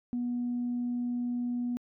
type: tone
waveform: sine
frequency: 243.2 Hz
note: B3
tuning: 26 cents flat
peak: -28 dBFS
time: 0.13-1.77 s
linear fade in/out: 0 ms
effects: tanh soft clip ceiling -25 dBFS